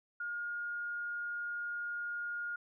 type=tone; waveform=sine; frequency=1424 Hz; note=F6; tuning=33 cents sharp; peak=-36 dBFS; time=0.2-2.56 s; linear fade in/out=5 ms; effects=none

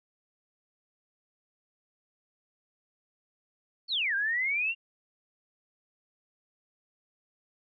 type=exponential two-way sweep; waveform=sine; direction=down then up; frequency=4605 to 1568 to 2819 Hz; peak=-26 dBFS; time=3.88-4.75 s; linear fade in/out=50 ms; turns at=4.15 s; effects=none

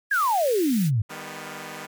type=high-pass noise; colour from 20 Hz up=white; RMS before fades=-36 dBFS; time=0.1-0.91 s; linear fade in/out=50 ms; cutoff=1500 Hz; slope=48 dB/octave
type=exponential sweep; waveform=sine; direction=down; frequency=1700 to 99 Hz; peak=-19 dBFS; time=0.11-1.02 s; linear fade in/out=5 ms
type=chord; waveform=5% pulse; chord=Eb augmented; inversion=none; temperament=equal with one note detuned; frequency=155.56 / 199.65 / 246.9 Hz; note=Eb3 / G3 / B3; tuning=0 / +32 / 0 cents; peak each=-28 dBFS; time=1.09-1.87 s; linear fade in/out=20 ms
effects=none

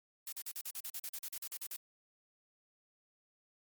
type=noise bursts; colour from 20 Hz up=blue; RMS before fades=-42 dBFS; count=16; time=0.27-1.763 s; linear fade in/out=2 ms; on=53 ms; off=43 ms; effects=MP3 96 kbps

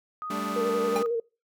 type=tone; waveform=sine; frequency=1244.5 Hz; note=D#6; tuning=in tune; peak=-32 dBFS; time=0.22-1.06 s; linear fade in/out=0 ms
type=chord; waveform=sawtooth; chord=G suspended second; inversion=none; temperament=equal with one note detuned; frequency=196 / 220 / 290.6 Hz; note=G3 / A3 / D4; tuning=0 / 0 / -18 cents; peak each=-31 dBFS; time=0.3-1.03 s; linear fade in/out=5 ms
type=tone with vibrato; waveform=sine; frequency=466.2 Hz; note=A#4; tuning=in tune; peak=-24 dBFS; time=0.56-1.2 s; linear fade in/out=5 ms; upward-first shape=square; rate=11 Hz; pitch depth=31 cents each way
type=tone with exponential decay; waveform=square; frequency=806 Hz; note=G5; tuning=48 cents sharp; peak=-25 dBFS; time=0.96-1.07 s; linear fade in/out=0 ms; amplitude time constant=23 ms
effects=noise-tail reverb RT60 0.3 s tail -24 dB re dry

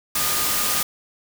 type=tone in noise; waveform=sine; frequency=1222 Hz; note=D#6; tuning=32 cents flat; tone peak=-31 dBFS; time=0.15-0.83 s; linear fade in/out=5 ms; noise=white; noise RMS=-22 dBFS; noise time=0.15-0.83 s; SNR=-12 dB; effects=none

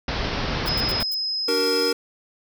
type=low-pass noise; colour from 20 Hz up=pink; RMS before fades=-26 dBFS; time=0.08-1.03 s; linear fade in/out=2 ms; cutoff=5500 Hz; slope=96 dB/octave
type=noise bursts; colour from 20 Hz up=violet; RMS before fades=-35 dBFS; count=5; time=0.66-1.144 s; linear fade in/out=0 ms; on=28 ms; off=86 ms
type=tone; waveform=sine; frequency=5090 Hz; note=D#8; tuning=39 cents sharp; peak=-23 dBFS; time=0.67-1.92 s; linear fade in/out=5 ms
type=chord; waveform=square; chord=D augmented; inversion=none; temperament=equal with one note detuned; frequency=293.7 / 378.6 / 466.2 Hz; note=D4 / F#4 / A#4; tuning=0 / +40 / 0 cents; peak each=-29 / -29 / -23 dBFS; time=1.48-1.93 s; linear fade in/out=5 ms
effects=none

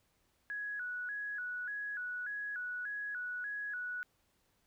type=tone with vibrato; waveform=sine; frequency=1568 Hz; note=G6; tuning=in tune; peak=-37 dBFS; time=0.5-4.03 s; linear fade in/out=0 ms; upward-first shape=square; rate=1.7 Hz; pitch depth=110 cents each way; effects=pink hiss -75 dBFS RMS until 4.66 s

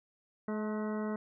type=harmonic tone with a mistuned harmonic; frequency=213.3 Hz; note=G#3; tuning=46 cents sharp; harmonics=1 / 2 / 3 / 4 / 5 / 6 / 7 / 9; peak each=-34 / -39 / -43 / -49 / -47 / -49 / -50 / -53 dBFS; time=0.48-1.16 s; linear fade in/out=2 ms; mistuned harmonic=4; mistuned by=+39 cents; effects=none

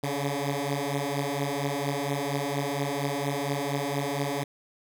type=beating tone pair; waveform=10% pulse; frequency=139.3 / 143.6 Hz; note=C#3 / D3; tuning=+9 / -39 cents; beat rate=4.3 Hz; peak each=-22 dBFS; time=0.03-4.44 s; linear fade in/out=10 ms; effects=none

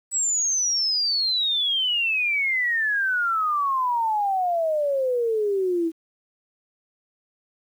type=exponential sweep; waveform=sine; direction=down; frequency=7902 to 321.3 Hz; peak=-20 dBFS; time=0.11-5.92 s; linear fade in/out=50 ms; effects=9-bit

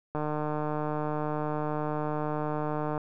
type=click train; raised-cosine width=1 ms; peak=-18 dBFS; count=428; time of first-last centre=0.15-2.978 s; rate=151 Hz; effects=none

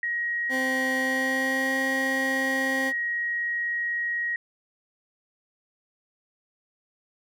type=tone; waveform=sine; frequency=1892 Hz; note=A#6; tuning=25 cents sharp; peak=-25 dBFS; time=0.03-4.36 s; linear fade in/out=2 ms
type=tone with pitch glide; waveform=20% pulse; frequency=260.2 to 265.1 Hz; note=C4 to C4; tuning=-9 to +23 cents; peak=-22 dBFS; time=0.49-2.93 s; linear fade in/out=50 ms; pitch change=+32 cents; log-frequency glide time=0.98-1.78 s
effects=none

